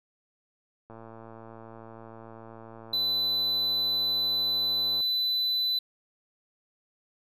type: click train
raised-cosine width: 1 ms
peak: -32 dBFS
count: 465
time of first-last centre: 0.9-5.006 s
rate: 113 Hz
type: tone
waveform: triangle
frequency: 4000 Hz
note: B7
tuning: 21 cents sharp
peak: -23 dBFS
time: 2.93-5.79 s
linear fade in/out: 5 ms
effects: resampled to 32000 Hz